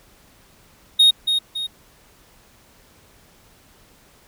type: tone with echo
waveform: triangle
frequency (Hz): 3729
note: A#7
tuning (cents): 0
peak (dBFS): -8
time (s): 0.99-1.11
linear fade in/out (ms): 10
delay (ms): 280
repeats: 2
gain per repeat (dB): -7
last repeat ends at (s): 1.67
effects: pink hiss -53 dBFS RMS until 4.27 s